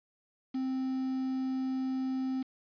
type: tone with quantisation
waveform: triangle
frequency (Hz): 261.6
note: C4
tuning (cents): 0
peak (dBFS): -28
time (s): 0.54-2.43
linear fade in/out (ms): 10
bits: 8
effects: resampled to 11025 Hz